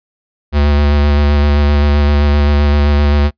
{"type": "tone with vibrato", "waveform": "square", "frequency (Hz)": 72.7, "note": "D2", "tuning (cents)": -17, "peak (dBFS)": -9, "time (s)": [0.52, 3.31], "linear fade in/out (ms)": 50, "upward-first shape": "square", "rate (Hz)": 7.7, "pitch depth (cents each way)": 16, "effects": ["noise-tail reverb RT60 0.1 s tail -24 dB re dry", "resampled to 11025 Hz"]}